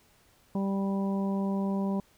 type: harmonic tone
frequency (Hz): 196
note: G3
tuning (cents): 0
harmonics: 1 / 2 / 3 / 4 / 5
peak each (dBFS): -27 / -37 / -39 / -43 / -41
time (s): 0.55-2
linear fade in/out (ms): 2
effects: pink hiss -63 dBFS RMS until 2.17 s